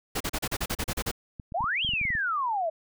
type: noise bursts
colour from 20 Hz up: pink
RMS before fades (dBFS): -29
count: 11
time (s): 0.15-1.115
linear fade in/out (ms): 10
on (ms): 55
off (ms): 36
type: clicks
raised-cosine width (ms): 5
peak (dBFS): -26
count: 11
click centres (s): 1.398 / 1.522 / 1.607 / 1.641 / 1.848 / 1.891 / 1.936 / 2.014 / 2.053 / 2.104 / 2.152
type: exponential two-way sweep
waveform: sine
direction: up then down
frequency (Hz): 622.3 to 3322 to 622.3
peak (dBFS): -25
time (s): 1.54-2.7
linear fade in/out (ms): 10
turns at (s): 1.84
effects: none